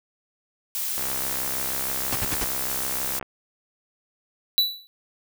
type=noise; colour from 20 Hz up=blue; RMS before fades=-28 dBFS; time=0.75-3.19 s; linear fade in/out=0 ms
type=click train; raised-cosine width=0.5 ms; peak=-18 dBFS; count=150; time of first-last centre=0.98-3.227 s; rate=66.3 Hz
type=noise bursts; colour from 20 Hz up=pink; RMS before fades=-27 dBFS; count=4; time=2.12-2.443 s; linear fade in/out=5 ms; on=35 ms; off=61 ms
type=tone with exponential decay; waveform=square; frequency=3951 Hz; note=B7; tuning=in tune; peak=-14 dBFS; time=4.58-4.87 s; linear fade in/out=0 ms; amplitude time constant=63 ms
effects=none